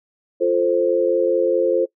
sine chord, F major, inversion none, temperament equal with one note detuned, 349.2 / 440 / 524.8 Hz, F4 / A4 / C5, 0 / 0 / +5 cents, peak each -20 / -20 / -18 dBFS, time 0.4-1.86 s, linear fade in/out 20 ms, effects noise-tail reverb RT60 0.1 s tail -21 dB re dry

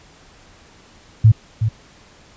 sine tone with echo, 110 Hz, A2, in tune, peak -5 dBFS, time 1.24-1.32 s, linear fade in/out 10 ms, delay 370 ms, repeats 1, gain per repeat -9 dB, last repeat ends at 1.69 s, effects pink hiss -48 dBFS RMS until 2.36 s + resampled to 16000 Hz

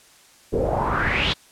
pink noise with low-pass filter sweep, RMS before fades -22 dBFS, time 0.52-1.34 s, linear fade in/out 20 ms, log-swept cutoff 400 to 3800 Hz, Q 4.9, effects white hiss -52 dBFS RMS until 1.51 s + low-pass 10000 Hz 12 dB/octave

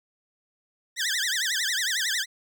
15% pulse tone with vibrato, 1760 Hz, A6, in tune, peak -18 dBFS, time 0.96-2.26 s, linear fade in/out 50 ms, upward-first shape triangle, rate 11 Hz, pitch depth 270 cents each way, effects none

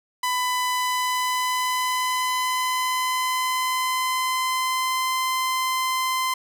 sawtooth tone with pitch glide, 1000 to 1034.1 Hz, B5 to C6, +21 to -21 cents, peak -18 dBFS, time 0.23-6.34 s, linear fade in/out 5 ms, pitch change +58 cents, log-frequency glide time 0.72-5.14 s, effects none

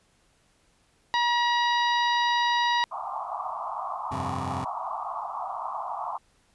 harmonic tone, 957 Hz, A#5, 45 cents sharp, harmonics 1 / 2 / 3 / 4 / 5 / 6, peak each -23 / -28 / -35 / -31 / -37 / -47 dBFS, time 1.14-2.84 s, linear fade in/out 0 ms
white band-pass noise, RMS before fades -33 dBFS, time 2.91-6.18 s, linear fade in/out 10 ms, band 670 to 1200 Hz, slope 96 dB/octave
25% pulse chord, F suspended second, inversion none, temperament just, 87.31 / 98.22 / 130.96 Hz, F2 / G2 / C3, 0 / +4 / +2 cents, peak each -33 / -34 / -31 dBFS, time 4.11-4.65 s, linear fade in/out 10 ms
effects pink hiss -65 dBFS RMS until 6.54 s + resampled to 24000 Hz

